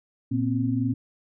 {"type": "tone cluster", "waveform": "sine", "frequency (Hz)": [116.1, 240.7, 264.2], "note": ["A#2", "B3", "C4"], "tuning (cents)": [-7, -44, 17], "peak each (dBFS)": [-26, -29, -25], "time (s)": [0.31, 0.94], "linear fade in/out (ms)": 10, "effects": []}